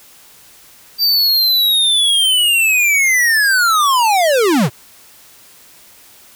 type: linear sweep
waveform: square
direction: down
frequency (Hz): 4699 to 104.1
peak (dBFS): -11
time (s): 0.98-4.7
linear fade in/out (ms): 50
effects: white hiss -44 dBFS RMS until 6.35 s